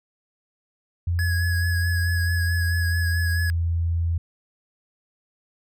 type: tone with pitch glide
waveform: sine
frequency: 86.4 to 83.99 Hz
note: F2 to E2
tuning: -18 to +33 cents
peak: -20 dBFS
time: 1.07-4.18 s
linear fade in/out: 5 ms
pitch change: -49 cents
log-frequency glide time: 1.92-3.28 s
type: tone with vibrato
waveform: square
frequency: 1677 Hz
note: G#6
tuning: 16 cents sharp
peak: -27 dBFS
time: 1.19-3.5 s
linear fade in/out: 0 ms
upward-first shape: sine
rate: 4.6 Hz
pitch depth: 29 cents each way
effects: none